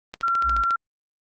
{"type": "click train", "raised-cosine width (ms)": 0.2, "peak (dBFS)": -16, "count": 9, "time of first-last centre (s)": [0.14, 0.707], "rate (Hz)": 14.1}
{"type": "tone", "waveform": "sine", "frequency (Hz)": 1367, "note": "F6", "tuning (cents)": -37, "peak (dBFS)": -19, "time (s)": [0.23, 0.76], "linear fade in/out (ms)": 5}
{"type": "exponential sweep", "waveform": "triangle", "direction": "down", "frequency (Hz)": [66.5, 45.92], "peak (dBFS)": -25, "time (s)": [0.43, 0.65], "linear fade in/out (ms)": 50}
{"effects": ["Opus 32 kbps"]}